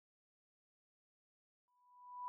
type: tone with exponential growth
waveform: sine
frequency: 987.8 Hz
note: B5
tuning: in tune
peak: -40 dBFS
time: 1.68-2.28 s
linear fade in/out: 0 ms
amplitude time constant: 130 ms
effects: none